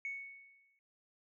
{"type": "tone with exponential decay", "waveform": "sine", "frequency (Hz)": 2217, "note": "C#7", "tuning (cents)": 0, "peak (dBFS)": -35, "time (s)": [0.05, 0.79], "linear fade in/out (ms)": 1, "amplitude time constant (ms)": 160, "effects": ["tanh soft clip ceiling -32 dBFS"]}